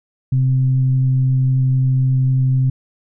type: tone with frequency modulation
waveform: sine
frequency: 130.7 Hz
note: C3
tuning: 1 cent flat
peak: -12 dBFS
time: 0.32-2.7 s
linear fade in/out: 5 ms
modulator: 127 Hz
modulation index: 0.24
effects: none